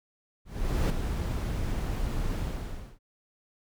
brown noise with ADSR envelope, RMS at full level -23 dBFS, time 0.45-2.99 s, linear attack 450 ms, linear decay 3 ms, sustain -7 dB, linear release 590 ms, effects none

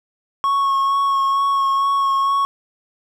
triangle tone with vibrato, 1100 Hz, C#6, 14 cents flat, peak -13 dBFS, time 0.44-2.45 s, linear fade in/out 0 ms, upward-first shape sine, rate 2.2 Hz, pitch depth 16 cents each way, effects none

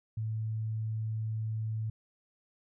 sine tone, 110 Hz, A2, in tune, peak -31 dBFS, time 0.17-1.9 s, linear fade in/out 5 ms, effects none

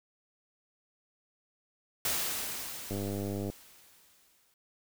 white noise with exponential decay, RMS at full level -30 dBFS, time 2.05-4.54 s, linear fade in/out 2 ms, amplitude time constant 540 ms
click train, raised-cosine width 2 ms, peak -23 dBFS, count 60, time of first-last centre 2.91-3.5 s, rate 100 Hz
effects none

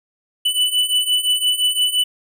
square beating tone pair, 2978 / 2983.8 Hz, F#7 / F#7, +11 / +14 cents, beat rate 5.8 Hz, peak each -21 / -18 dBFS, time 0.45-2.04 s, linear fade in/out 10 ms, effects none

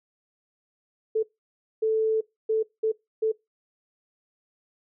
sine tone bursts at uneven times, 440 Hz, A4, in tune, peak -20 dBFS, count 5, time 1.15-1.23 / 1.82-2.21 / 2.49-2.63 / 2.83-2.92 / 3.22-3.32 s, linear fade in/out 10 ms, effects noise-tail reverb RT60 0.2 s tail -22 dB re dry

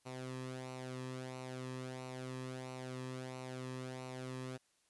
sawtooth tone with flanger, 128.5 Hz, C3, 31 cents flat, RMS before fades -45 dBFS, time 0.05-4.58 s, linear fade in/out 20 ms, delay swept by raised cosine 0.59 to 1.4 ms, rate 1.5 Hz, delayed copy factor -0.6, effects white hiss -75 dBFS RMS until 4.89 s + resampled to 24000 Hz

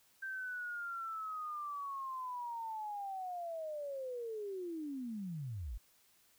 sine linear sweep, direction down, 1572 to 42.81 Hz, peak -39 dBFS, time 0.22-5.78 s, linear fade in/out 10 ms, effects white hiss -69 dBFS RMS until 6.38 s

